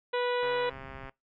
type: harmonic tone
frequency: 490.5 Hz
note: B4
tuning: 12 cents flat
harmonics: 1 / 2 / 3 / 4 / 5 / 6 / 7 / 8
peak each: -28 / -34 / -38 / -40 / -42 / -44 / -45 / -46 dBFS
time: 0.13-0.7 s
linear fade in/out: 10 ms
type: click train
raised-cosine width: 0.5 ms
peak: -29 dBFS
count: 90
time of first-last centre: 0.43-1.094 s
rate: 134 Hz
type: low-pass noise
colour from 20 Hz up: pink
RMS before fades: -48 dBFS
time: 0.72-1.07 s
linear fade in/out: 10 ms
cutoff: 180 Hz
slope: 12 dB/octave
effects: noise-tail reverb RT60 0.2 s tail -24 dB re dry